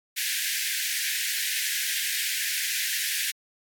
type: high-pass noise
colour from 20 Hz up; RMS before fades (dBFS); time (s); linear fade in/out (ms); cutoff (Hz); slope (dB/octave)
pink; -28; 0.16-3.32; 20; 1600; 96
effects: AAC 64 kbps